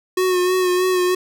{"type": "tone with vibrato", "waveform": "square", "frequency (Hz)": 365.7, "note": "F#4", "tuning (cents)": -20, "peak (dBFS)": -16, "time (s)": [0.17, 1.15], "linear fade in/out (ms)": 5, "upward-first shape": "sine", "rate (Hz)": 3.2, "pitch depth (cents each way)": 30, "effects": []}